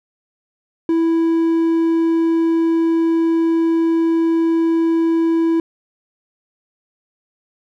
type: tone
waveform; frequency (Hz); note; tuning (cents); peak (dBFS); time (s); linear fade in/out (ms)
triangle; 329.6; E4; 0; -11; 0.89-5.6; 2
effects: none